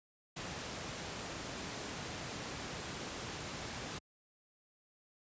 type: noise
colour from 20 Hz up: pink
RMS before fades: -42 dBFS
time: 0.36-3.99 s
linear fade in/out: 10 ms
effects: high-pass 80 Hz 12 dB/octave + resampled to 16000 Hz